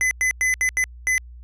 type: tone bursts at uneven times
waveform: square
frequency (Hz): 2021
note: B6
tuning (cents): +39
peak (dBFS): -18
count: 6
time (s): 0.01-0.11 / 0.21-0.31 / 0.41-0.54 / 0.61-0.69 / 0.77-0.84 / 1.07-1.18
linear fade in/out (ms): 0
effects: added 60 Hz sine -38 dBFS peak until 1.43 s + low-pass 12000 Hz 12 dB/octave